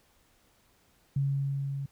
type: tone with level ramp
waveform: sine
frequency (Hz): 138.6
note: C#3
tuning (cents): 0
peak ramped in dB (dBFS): -24 to -32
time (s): 1.16-1.86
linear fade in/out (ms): 5
effects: pink hiss -66 dBFS RMS until 1.91 s